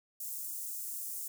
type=high-pass noise; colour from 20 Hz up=white; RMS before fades=-40 dBFS; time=0.2-1.28 s; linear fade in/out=5 ms; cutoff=7200 Hz; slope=24 dB/octave; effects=none